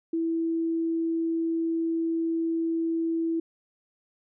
sine tone, 329.2 Hz, E4, 2 cents flat, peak -24 dBFS, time 0.13-3.4 s, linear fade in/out 5 ms, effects none

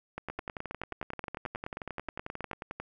two click trains, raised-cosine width 0.5 ms, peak -22 / -21 dBFS, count 29 / 23, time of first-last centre 0.3-2.8 / 0.18-2.513 s, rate 11.2 / 9.43 Hz, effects none

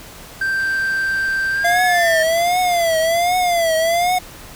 triangle tone with pitch glide, 1568 to 1790.8 Hz, G6 to A6, 0 to +30 cents, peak -15 dBFS, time 0.41-2.23 s, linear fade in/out 5 ms, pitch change +230 cents, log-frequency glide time 1.52-2.05 s
click train, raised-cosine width 0.2 ms, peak -23 dBFS, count 379, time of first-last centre 0.6-3.055 s, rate 154 Hz
square tone with vibrato, 684 Hz, F5, 36 cents flat, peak -15 dBFS, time 1.64-4.19 s, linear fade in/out 10 ms, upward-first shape triangle, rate 1.3 Hz, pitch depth 130 cents each way
effects pink hiss -38 dBFS RMS until 4.55 s

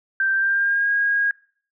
sine tone with pitch glide, 1568 to 1635.5 Hz, G6 to G#6, 0 to -27 cents, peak -17 dBFS, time 0.2-1.31 s, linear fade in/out 2 ms, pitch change +73 cents, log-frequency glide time 0.33-0.9 s, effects noise-tail reverb RT60 0.5 s tail -23 dB re dry

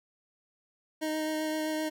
25% pulse tone with vibrato, 311.1 Hz, D#4, in tune, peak -26 dBFS, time 1.01-1.9 s, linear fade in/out 20 ms, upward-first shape sine, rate 7.7 Hz, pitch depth 11 cents each way, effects 11-bit

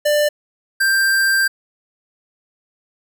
square tone pair in turn, 593 / 1578.8 Hz, D5 / G6, +17 / +12 cents, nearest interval octave + perfect fourth, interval 1695 cents, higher second, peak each -14 dBFS, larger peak neither, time 0.05-0.29 / 0.8-1.48 s, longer second, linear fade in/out 10 ms, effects none

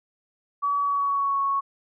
sine tone with pitch glide, 1139 to 1106.6 Hz, C#6 to C#6, +47 to -3 cents, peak -21 dBFS, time 0.62-1.61 s, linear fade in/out 20 ms, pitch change -50 cents, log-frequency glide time 0.79-1.41 s, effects none

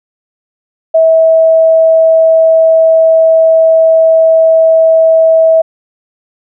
sine tone, 648 Hz, E5, 30 cents flat, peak -3 dBFS, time 0.94-5.62 s, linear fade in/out 10 ms, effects none

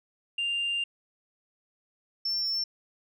sine tone pair in turn, 2794 / 5398 Hz, F7 / E8, 0 / +40 cents, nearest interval major seventh, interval 1140 cents, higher second, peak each -25 dBFS, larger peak neither, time 0.38-0.84 / 2.25-2.64 s, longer first, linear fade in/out 5 ms, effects tanh soft clip ceiling -24 dBFS

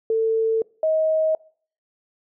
sine tone pair in turn, 446.7 / 631.7 Hz, A4 / D#5, +26 / +26 cents, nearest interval tritone, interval 600 cents, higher second, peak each -17 dBFS, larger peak neither, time 0.1-0.62 / 0.83-1.35 s, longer neither, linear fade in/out 2 ms, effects noise-tail reverb RT60 0.5 s tail -24 dB re dry

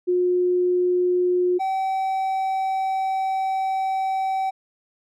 sine / triangle tone pair in turn, 359.4 / 766.6 Hz, F4 / G5, +50 / -39 cents, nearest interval octave + minor second, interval 1311 cents, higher second, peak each -17 / -19 dBFS, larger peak first, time 0.07-1.59 / 1.59-4.51 s, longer second, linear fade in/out 20 ms, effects none

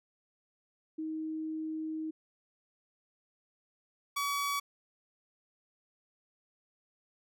sine / sawtooth tone pair in turn, 315.1 / 1136.6 Hz, D#4 / C#6, +22 / +43 cents, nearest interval octave + minor seventh, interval 2221 cents, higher second, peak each -34 / -27 dBFS, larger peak second, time 0.98-2.11 / 4.16-4.6 s, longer first, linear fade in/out 10 ms, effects none

